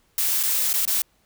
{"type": "noise with dropouts", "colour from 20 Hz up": "blue", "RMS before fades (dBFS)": -22, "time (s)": [0.18, 1.02], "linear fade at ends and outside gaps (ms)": 2, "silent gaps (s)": [[0.43, 0.434], [0.731, 0.738], [0.853, 0.876]], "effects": ["pink hiss -64 dBFS RMS until 1.25 s"]}